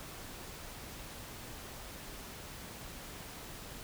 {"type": "silence", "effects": ["pink hiss -47 dBFS RMS until 3.83 s"]}